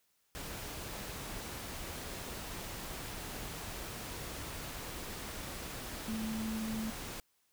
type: tone in noise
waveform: sine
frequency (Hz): 220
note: A3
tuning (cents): 0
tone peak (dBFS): -35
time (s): 6.08-6.9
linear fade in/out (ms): 0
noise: pink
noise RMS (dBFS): -43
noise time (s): 0.35-7.2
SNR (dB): +5
effects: white hiss -75 dBFS RMS until 7.52 s

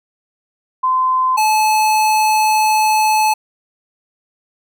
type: tone pair in turn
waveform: sine / square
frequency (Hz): 1030 / 863.1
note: C6 / A5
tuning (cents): -28 / -34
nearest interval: minor third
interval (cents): 306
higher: first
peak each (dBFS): -12 / -12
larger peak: neither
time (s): 0.83-1.37 / 1.37-3.34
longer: second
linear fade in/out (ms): 10
effects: none

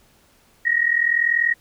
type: tone pair together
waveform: sine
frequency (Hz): 1864.7 / 1905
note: A#6 / A#6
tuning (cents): 0 / +37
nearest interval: unison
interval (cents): 37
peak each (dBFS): -19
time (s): 0.65-1.54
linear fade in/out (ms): 10
effects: pink hiss -57 dBFS RMS until 1.6 s

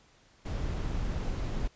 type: noise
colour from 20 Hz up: brown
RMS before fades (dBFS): -32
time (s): 0.45-1.68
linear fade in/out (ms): 10
effects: pink hiss -62 dBFS RMS until 1.75 s + resampled to 16000 Hz

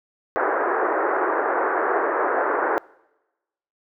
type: band-pass noise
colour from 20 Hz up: pink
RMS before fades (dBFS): -22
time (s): 0.36-2.78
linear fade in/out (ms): 0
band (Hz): 340 to 1700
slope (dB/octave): 48
effects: noise-tail reverb RT60 1.0 s tail -24 dB re dry

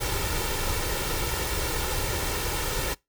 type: noise with comb filter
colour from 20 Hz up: pink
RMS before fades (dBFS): -28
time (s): 0-2.95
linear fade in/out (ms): 20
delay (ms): 2.2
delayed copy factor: +0.6
effects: noise-tail reverb RT60 0.2 s tail -24 dB re dry

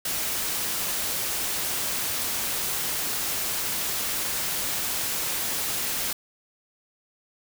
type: noise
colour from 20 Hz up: white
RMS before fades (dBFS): -28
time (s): 0.05-6.13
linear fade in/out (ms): 5
effects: none

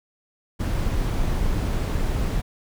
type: noise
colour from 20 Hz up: brown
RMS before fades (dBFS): -23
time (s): 0.59-2.42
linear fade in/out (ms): 20
effects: none

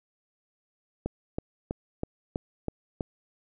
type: click train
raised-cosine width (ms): 2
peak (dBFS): -16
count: 7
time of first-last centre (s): 1.06-3.008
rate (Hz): 3.08
effects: none

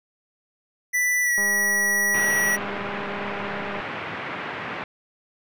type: tone with pitch glide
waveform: square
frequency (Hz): 1978 to 1928.4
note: B6 to B6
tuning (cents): +2 to -42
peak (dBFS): -20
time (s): 0.93-2.57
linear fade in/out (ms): 20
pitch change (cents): -44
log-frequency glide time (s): 1.22-1.33
type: click train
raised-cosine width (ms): 1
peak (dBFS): -22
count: 491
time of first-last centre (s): 1.38-3.806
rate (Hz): 202
type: band-pass noise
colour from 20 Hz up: white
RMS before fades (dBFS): -32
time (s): 2.14-4.84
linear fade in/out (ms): 2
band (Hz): 100 to 2300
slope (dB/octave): 24
effects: none

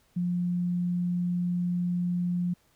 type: tone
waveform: sine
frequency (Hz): 176.7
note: F3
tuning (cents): +21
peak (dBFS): -25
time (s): 0.16-2.54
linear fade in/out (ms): 10
effects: pink hiss -66 dBFS RMS until 2.75 s

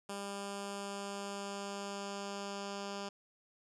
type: tone with low-pass filter sweep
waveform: 10% pulse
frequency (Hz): 199.8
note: G3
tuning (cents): +33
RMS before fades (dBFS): -42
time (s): 0.09-3.09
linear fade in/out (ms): 5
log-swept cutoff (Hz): 9100 to 6000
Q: 1.9
effects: none

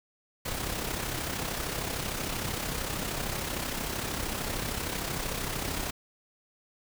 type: noise with amplitude modulation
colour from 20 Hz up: pink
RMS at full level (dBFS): -31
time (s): 0.45-5.91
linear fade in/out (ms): 10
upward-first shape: sine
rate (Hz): 33.1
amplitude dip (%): 50
effects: none

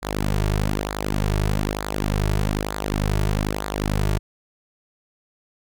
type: tone with flanger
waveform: sawtooth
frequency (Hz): 51.2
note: G#1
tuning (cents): -24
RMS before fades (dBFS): -23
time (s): 0.02-4.19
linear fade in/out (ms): 20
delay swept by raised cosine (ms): 0.34 to 3.94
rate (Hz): 1.1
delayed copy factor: -0.75
effects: none

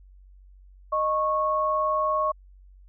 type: tone pair together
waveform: sine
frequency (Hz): 617.4 / 1100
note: D#5 / C#6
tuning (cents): -14 / -14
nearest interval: minor seventh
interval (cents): 1000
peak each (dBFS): -26 / -23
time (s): 0.92-2.32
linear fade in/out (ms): 10
effects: added 47 Hz sine -48 dBFS peak until 2.88 s

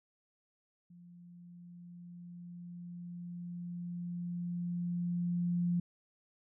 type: tone with level ramp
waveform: sine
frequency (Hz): 174.61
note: F3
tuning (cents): 0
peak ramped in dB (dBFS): -53 to -28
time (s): 0.9-5.8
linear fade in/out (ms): 5
effects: none

